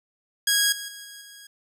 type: tone with level steps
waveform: 10% pulse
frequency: 1647 Hz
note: G#6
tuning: 15 cents flat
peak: -10 / -24 / -30 / -32 / -35 dBFS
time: 0.47-1.47 s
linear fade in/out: 5 ms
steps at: 0.72 / 0.88 / 1.04 / 1.21 s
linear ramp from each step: 5 ms
effects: none